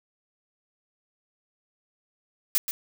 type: noise with echo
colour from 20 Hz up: blue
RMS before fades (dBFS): -22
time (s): 2.55-2.58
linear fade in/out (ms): 0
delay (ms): 130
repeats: 1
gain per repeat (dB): -8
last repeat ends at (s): 2.71
effects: none